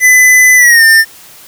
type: tone with pitch glide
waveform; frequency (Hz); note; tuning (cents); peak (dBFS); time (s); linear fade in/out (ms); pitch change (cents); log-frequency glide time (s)
square; 2008 to 1799.3; B6 to A6; +28 to +38; -3; 0-1.05; 50; -190; 0.56-0.84
effects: white hiss -36 dBFS RMS until 1.47 s